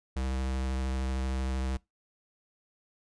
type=tone with vibrato; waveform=square; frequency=65.3 Hz; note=C2; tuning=3 cents flat; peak=-30 dBFS; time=0.16-1.77 s; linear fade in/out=5 ms; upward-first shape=triangle; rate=13 Hz; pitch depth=20 cents each way; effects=noise-tail reverb RT60 0.2 s tail -23 dB re dry + resampled to 22050 Hz